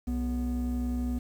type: tone pair together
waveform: triangle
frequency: 62.74 / 245.1 Hz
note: B1 / B3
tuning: +28 / -13 cents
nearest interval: 2 octaves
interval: 2359 cents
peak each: -27 dBFS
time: 0.07-1.19 s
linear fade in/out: 10 ms
effects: tanh soft clip ceiling -23 dBFS + 9-bit